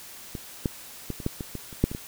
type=clicks; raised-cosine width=3 ms; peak=-20 / -11 / -17 / -24 / -12 / -19 / -20 / -29 / -6 / -21 / -19 dBFS; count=11; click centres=0.352 / 0.658 / 1.103 / 1.202 / 1.264 / 1.408 / 1.553 / 1.728 / 1.84 / 1.915 / 1.949 s; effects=white hiss -44 dBFS RMS until 2.07 s